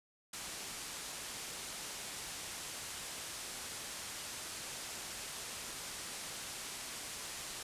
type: low-pass noise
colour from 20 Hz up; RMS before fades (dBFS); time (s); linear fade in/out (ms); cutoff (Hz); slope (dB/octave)
white; -45; 0.33-7.63; 5; 10000; 24
effects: resampled to 32000 Hz